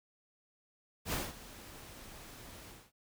pink noise with ADSR envelope, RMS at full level -34 dBFS, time 1.05-2.92 s, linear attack 74 ms, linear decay 200 ms, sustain -17 dB, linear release 240 ms, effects none

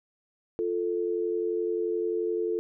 sine tone pair together, 349.2 / 440.7 Hz, F4 / A4, 0 / +3 cents, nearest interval major third, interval 403 cents, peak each -29 / -28 dBFS, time 0.59-2.59 s, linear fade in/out 0 ms, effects none

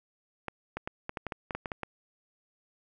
clicks, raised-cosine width 0.5 ms, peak -19 dBFS, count 12, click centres 0.483 / 0.77 / 0.875 / 1.094 / 1.172 / 1.267 / 1.322 / 1.508 / 1.55 / 1.658 / 1.718 / 1.833 s, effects none

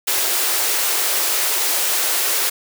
white high-pass noise, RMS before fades -19 dBFS, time 0.07-2.5 s, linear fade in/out 10 ms, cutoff 320 Hz, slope 96 dB/octave, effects none

